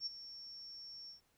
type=tone with ADSR envelope; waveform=sine; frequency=5470 Hz; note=F8; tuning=37 cents flat; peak=-35 dBFS; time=0-1.21 s; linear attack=62 ms; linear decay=20 ms; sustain=-13 dB; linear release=120 ms; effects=pink hiss -75 dBFS RMS until 1.37 s